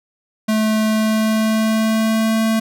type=tone with pitch glide; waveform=square; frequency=217.2 to 222.3 Hz; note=A3 to A3; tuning=-22 to +18 cents; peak=-15 dBFS; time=0.48-2.6 s; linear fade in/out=10 ms; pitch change=+40 cents; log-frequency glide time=0.84-2.43 s; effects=none